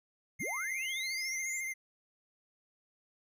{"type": "linear sweep", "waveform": "sine", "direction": "up", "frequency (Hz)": [57, 7459], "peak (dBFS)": -39, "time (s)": [0.39, 1.61], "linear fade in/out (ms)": 20}
{"type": "tone with vibrato", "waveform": "square", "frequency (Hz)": 2098, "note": "C7", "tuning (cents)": 4, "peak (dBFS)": -36, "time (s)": [0.39, 1.74], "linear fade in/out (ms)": 20, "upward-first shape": "sine", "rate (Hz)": 14, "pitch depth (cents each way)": 30}
{"effects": []}